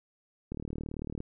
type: click train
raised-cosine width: 3 ms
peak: -24 dBFS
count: 27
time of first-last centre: 0.52-1.204 s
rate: 38 Hz
effects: none